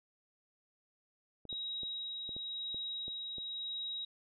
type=clicks; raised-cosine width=2 ms; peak=-36 dBFS; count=8; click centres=1.453 / 1.528 / 1.833 / 2.292 / 2.365 / 2.745 / 3.081 / 3.383 s
type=tone with tremolo; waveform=sine; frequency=3820 Hz; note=A#7; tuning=42 cents sharp; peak=-37 dBFS; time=1.49-4.05 s; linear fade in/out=5 ms; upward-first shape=sine; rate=0.96 Hz; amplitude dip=25%
effects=none